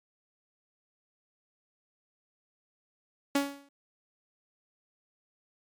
sawtooth tone with exponential decay, 280.8 Hz, C#4, 22 cents sharp, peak -18 dBFS, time 3.35-3.69 s, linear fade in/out 5 ms, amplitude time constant 72 ms, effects MP3 96 kbps

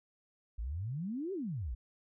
sine exponential two-way sweep, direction up then down, 50.6 to 406.5 to 50.6 Hz, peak -35 dBFS, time 0.58-1.75 s, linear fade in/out 10 ms, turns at 1.33 s, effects none

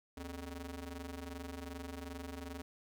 sawtooth ring-modulated tone, 171.6 Hz, F3, 30 cents flat, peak -36 dBFS, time 0.17-2.62 s, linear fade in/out 5 ms, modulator 97.1 Hz, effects 13-bit

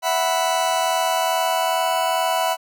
40% pulse chord, E suspended second, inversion none, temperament just, 659.3 / 741.7 / 988.9 Hz, E5 / F#5 / B5, 0 / +4 / +2 cents, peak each -22 dBFS, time 0.02-2.57 s, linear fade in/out 50 ms, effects none

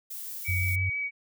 violet noise, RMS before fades -38 dBFS, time 0.1-0.76 s, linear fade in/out 10 ms
sine tone with vibrato, 2271 Hz, C#7, 41 cents sharp, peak -28 dBFS, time 0.44-1.11 s, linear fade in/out 50 ms, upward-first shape sine, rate 6 Hz, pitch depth 12 cents each way
sine tone, 92.8 Hz, F#2, 6 cents sharp, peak -26 dBFS, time 0.48-0.9 s, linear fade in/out 10 ms
effects none

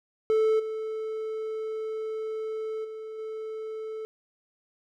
triangle tone with level steps, 438.2 Hz, A4, 7 cents flat, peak -18 / -28 / -34 / -31 dBFS, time 0.3-4.05 s, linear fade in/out 0 ms, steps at 0.59 / 2.84 / 3.18 s, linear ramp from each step 10 ms, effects none

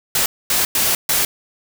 white noise bursts at uneven times, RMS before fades -17 dBFS, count 4, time 0.15-0.26 / 0.5-0.65 / 0.75-0.95 / 1.09-1.25 s, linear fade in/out 2 ms, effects none

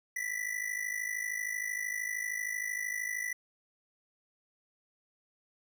square ring-modulated tone, 1975.5 Hz, B6, in tune, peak -31 dBFS, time 0.16-3.33 s, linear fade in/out 2 ms, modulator 26.5 Hz, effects 12-bit

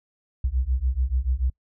sine beating tone pair, 60.4 / 67.3 Hz, B1 / C2, -38 / +49 cents, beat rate 6.9 Hz, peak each -24 dBFS, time 0.44-1.5 s, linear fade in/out 5 ms, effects noise-tail reverb RT60 0.1 s tail -25 dB re dry

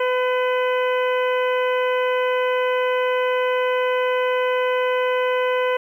harmonic tone, 504 Hz, B4, 35 cents sharp, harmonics 1 / 2 / 3 / 4 / 5 / 6, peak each -19 / -25 / -29 / -31 / -33 / -35 dBFS, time 0-5.77 s, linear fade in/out 5 ms, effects 9-bit

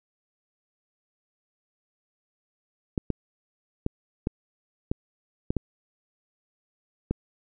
clicks, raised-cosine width 3 ms, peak -12 dBFS, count 8, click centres 2.978 / 3.103 / 3.864 / 4.271 / 4.915 / 5.505 / 5.567 / 7.11 s, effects none

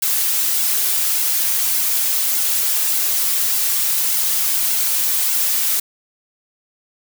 blue noise with flanger, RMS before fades -18 dBFS, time 0.02-5.8 s, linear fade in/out 5 ms, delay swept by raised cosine 1.6 to 7.3 ms, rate 1.7 Hz, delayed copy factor -0.75, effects none

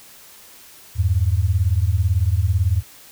sine beating tone pair, 82.9 / 100.9 Hz, E2 / G#2, +10 / -49 cents, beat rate 18 Hz, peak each -18 dBFS, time 0.95-2.83 s, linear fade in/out 50 ms, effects white hiss -45 dBFS RMS until 3.11 s

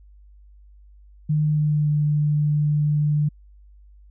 sine tone with pitch glide, 151.8 to 148.93 Hz, D#3 to D3, -42 to +25 cents, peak -17 dBFS, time 1.29-3.29 s, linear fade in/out 10 ms, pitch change -33 cents, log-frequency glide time 1.45-1.92 s, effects added 50 Hz sine -46 dBFS peak until 4.1 s

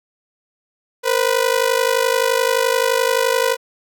sawtooth ring-modulated tone, 493.9 Hz, B4, in tune, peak -8 dBFS, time 1.03-3.57 s, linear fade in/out 50 ms, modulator 25.8 Hz, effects none

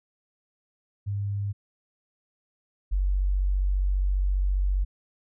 sine tone pair in turn, 100.9 / 47.43 Hz, G#2 / F#1, -49 / +44 cents, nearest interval octave + minor second, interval 1307 cents, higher first, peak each -26 / -21 dBFS, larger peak second, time 1.06-1.53 / 2.91-4.85 s, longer second, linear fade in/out 20 ms, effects none

